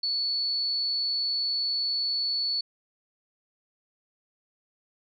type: tone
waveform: sine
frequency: 4435 Hz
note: C#8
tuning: in tune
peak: -25 dBFS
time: 0.03-2.61 s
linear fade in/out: 5 ms
effects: none